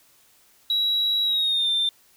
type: tone with pitch glide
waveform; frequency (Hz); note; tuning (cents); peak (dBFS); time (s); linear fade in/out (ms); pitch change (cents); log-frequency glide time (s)
sine; 3883 to 3581; B7 to A7; -30 to +30; -18; 0.7-1.89; 2; -140; 1.24-1.7
effects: tanh soft clip ceiling -17 dBFS + white hiss -58 dBFS RMS until 2.16 s